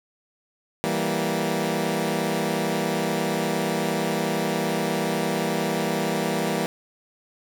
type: chord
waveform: 15% pulse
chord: E diminished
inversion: none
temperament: equal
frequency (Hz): 164.81 / 196 / 233.1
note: E3 / G3 / Bb3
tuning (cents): 0 / 0 / 0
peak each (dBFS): -21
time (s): 0.84-6.66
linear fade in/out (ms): 0
effects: none